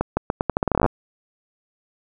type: accelerating click train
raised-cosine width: 1 ms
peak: -5 dBFS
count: 17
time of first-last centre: 0.01-0.862 s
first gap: 160 ms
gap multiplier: 0.82
effects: none